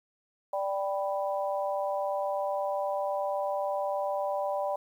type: chord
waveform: sine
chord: G major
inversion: second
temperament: equal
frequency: 587.3 / 784 / 987.8 Hz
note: D5 / G5 / B5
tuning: 0 / 0 / 0 cents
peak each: -30 / -33 / -36 dBFS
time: 0.53-4.76 s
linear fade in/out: 5 ms
effects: 10-bit